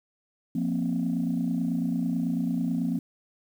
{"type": "chord", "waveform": "sine", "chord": "F suspended fourth", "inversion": "none", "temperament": "just", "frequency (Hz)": [174.61, 232.8, 261.9], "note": ["F3", "Bb3", "C4"], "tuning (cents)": [0, -2, 2], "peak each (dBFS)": -28, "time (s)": [0.55, 2.99], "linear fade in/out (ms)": 5, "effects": ["tanh soft clip ceiling -18 dBFS", "9-bit"]}